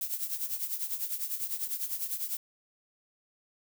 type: noise with tremolo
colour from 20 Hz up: violet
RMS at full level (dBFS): -31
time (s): 0.01-2.37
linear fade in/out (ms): 2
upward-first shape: triangle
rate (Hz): 10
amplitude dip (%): 80
effects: none